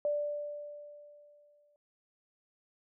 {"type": "tone with exponential decay", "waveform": "sine", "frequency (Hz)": 587.3, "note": "D5", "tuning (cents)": 0, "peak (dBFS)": -27, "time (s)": [0.05, 1.76], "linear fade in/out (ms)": 1, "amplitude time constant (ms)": 370, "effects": []}